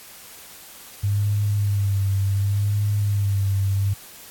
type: tone with vibrato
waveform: sine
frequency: 100.3 Hz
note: G2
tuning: 40 cents sharp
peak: -18 dBFS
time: 1.03-3.94 s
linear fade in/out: 10 ms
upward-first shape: sine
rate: 0.68 Hz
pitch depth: 47 cents each way
effects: white hiss -43 dBFS RMS until 4.3 s + AAC 64 kbps